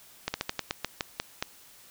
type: slowing click train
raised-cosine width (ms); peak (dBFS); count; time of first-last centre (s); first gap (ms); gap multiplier
0.2; -11; 10; 0.28-1.425; 60; 1.18
effects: white hiss -54 dBFS RMS until 1.9 s